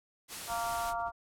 white noise, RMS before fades -41 dBFS, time 0.28-0.94 s, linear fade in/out 50 ms
harmonic tone, 231.8 Hz, A#3, 10 cents flat, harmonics 3 / 4 / 5 / 6, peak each -35 / -37 / -39 / -41 dBFS, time 0.47-1.12 s, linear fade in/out 50 ms
brown noise with tremolo, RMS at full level -48 dBFS, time 0.49-1.11 s, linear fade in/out 5 ms, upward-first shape triangle, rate 14 Hz, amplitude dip 85%
effects low-pass 12000 Hz 12 dB/octave

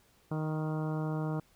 harmonic tone with a mistuned harmonic, 155.56 Hz, D#3, in tune, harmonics 1 / 2 / 3 / 4 / 5 / 6 / 7 / 8 / 9, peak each -32 / -38 / -42 / -44 / -46 / -48 / -49 / -50 / -51 dBFS, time 0.31-1.4 s, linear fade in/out 5 ms, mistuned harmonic 6, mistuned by +18 cents, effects pink hiss -66 dBFS RMS until 1.55 s

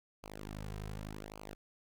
sawtooth tone with flanger, 51.91 Hz, G#1, in tune, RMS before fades -45 dBFS, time 0.23-1.55 s, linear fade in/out 10 ms, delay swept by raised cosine 0.54 to 3.54 ms, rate 0.87 Hz, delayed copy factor -0.9, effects none

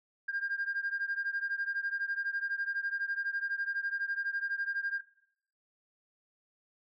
sine beating tone pair, 1601 / 1613 Hz, G6 / G6, +36 / +49 cents, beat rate 12 Hz, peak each -33 / -35 dBFS, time 0.28-5.01 s, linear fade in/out 10 ms, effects noise-tail reverb RT60 0.7 s tail -17 dB re dry + tanh soft clip ceiling -26 dBFS

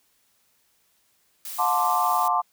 blue noise, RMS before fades -35 dBFS, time 1.45-2.28 s, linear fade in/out 2 ms
sine chord, D minor seventh, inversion first, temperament equal with one note detuned, 716.8 / 880 / 1046.5 / 1174.7 Hz, F5 / A5 / C6 / D6, +45 / 0 / 0 / 0 cents, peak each -25 dBFS, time 1.58-2.42 s, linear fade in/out 20 ms
effects white hiss -66 dBFS RMS until 2.52 s

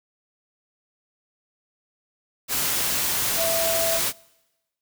sine tone in noise, 662 Hz, E5, 7 cents sharp, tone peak -23 dBFS, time 3.36-4.01 s, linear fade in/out 50 ms, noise white, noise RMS -24 dBFS, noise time 2.48-4.13 s, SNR -2 dB, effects noise-tail reverb RT60 1.0 s tail -24 dB re dry

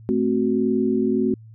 sine chord, F# diminished, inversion first, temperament equal, 220 / 261.6 / 370 Hz, A3 / C4 / F#4, 0 / 0 / 0 cents, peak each -22 dBFS, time 0.09-1.34 s, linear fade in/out 0 ms, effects added 111 Hz sine -41 dBFS peak until 1.54 s

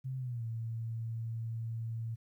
sine tone with pitch glide, 130.81 to 113.88 Hz, C3 to A#2, 0 to -40 cents, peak -35 dBFS, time 0.04-2.16 s, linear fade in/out 20 ms, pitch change -240 cents, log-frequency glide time 0.18-0.44 s, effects 12-bit

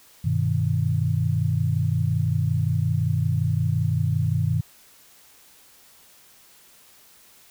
sine chord, G augmented, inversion none, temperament equal, 98 / 123.47 / 155.56 Hz, G2 / B2 / D#3, 0 / 0 / 0 cents, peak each -24 dBFS, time 0.24-4.61 s, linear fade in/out 10 ms, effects white hiss -53 dBFS RMS until 7.5 s

